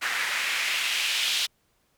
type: noise with band-pass filter sweep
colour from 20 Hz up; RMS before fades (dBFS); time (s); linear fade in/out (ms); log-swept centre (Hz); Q
white; -27; 0.01-1.47; 20; 1700 to 3400; 2.1
effects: pink hiss -69 dBFS RMS until 1.97 s